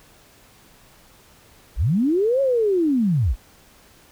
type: linear two-way sweep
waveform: sine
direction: up then down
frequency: 36.87 to 557 to 36.87 Hz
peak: -16 dBFS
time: 1.76-3.36 s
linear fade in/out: 50 ms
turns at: 2.41 s
effects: pink hiss -52 dBFS RMS until 4.11 s